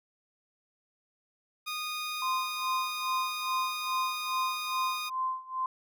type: tone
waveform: 15% pulse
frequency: 1233 Hz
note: D#6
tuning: 16 cents flat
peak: -27 dBFS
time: 1.66-5.1 s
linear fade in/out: 20 ms
type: tone with tremolo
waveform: sine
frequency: 1038 Hz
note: C6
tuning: 14 cents flat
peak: -27 dBFS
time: 2.22-5.66 s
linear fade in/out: 2 ms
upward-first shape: sine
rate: 2.4 Hz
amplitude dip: 90%
effects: none